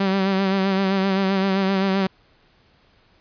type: tone with vibrato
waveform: sawtooth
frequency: 193.1 Hz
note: G3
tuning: 26 cents flat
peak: -14 dBFS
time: 0-2.07 s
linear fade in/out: 5 ms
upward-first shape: sine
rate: 7.7 Hz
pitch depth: 38 cents each way
effects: pink hiss -58 dBFS RMS until 3.2 s + resampled to 11025 Hz